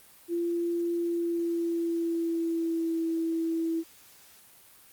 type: tone with pitch glide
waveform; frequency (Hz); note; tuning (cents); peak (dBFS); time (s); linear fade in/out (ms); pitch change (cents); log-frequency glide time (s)
sine; 342.4 to 328.6; F4 to E4; -34 to -5; -26; 0.28-3.84; 50; -71; 0.96-3.02
effects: white hiss -55 dBFS RMS until 4.92 s + Opus 32 kbps